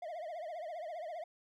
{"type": "tone with vibrato", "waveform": "triangle", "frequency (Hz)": 659.3, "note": "E5", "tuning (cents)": 0, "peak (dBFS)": -38, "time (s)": [0.02, 1.24], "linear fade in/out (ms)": 5, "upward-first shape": "triangle", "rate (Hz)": 15, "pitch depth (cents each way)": 180, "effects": []}